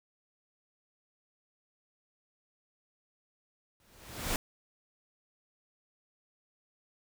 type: noise with exponential growth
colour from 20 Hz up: pink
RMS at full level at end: -29 dBFS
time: 3.8-4.36 s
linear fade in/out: 1 ms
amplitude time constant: 120 ms
effects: none